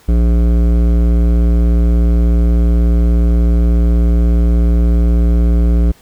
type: tone with hard clipping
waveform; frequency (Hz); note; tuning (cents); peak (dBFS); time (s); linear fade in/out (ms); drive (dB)
sine; 58.27; A#1; 0; -10; 0.08-5.92; 10; 14
effects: pink hiss -47 dBFS RMS until 6.01 s